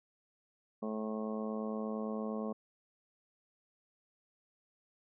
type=harmonic tone; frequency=108.7 Hz; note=A2; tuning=21 cents flat; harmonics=2 / 3 / 4 / 5 / 6 / 7 / 8 / 9 / 10; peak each=-37 / -50 / -42 / -44 / -47 / -51 / -57 / -57 / -48 dBFS; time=0.82-2.53 s; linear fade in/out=10 ms; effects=none